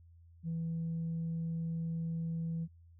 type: tone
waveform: sine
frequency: 164.81 Hz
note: E3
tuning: in tune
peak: -32 dBFS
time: 0.43-2.68 s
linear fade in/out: 50 ms
effects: tanh soft clip ceiling -31 dBFS + added 84 Hz sine -56 dBFS peak until 2.99 s